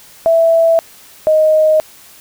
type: tone pair in turn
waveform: sine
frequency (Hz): 660 / 623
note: E5 / D#5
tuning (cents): +2 / +2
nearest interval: minor second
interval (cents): 100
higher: first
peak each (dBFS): -7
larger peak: neither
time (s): 0.26-0.79 / 1.27-1.8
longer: neither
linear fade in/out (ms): 0
effects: white hiss -41 dBFS RMS until 2.2 s